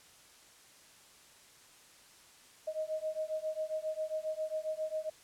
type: beating tone pair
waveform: sine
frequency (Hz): 622.3 / 629.7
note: D#5 / D#5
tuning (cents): 0 / +21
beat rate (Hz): 7.4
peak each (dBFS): -37 / -37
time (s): 2.67-5.1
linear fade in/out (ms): 10
effects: white hiss -59 dBFS RMS until 5.23 s + low-pass 10000 Hz 12 dB/octave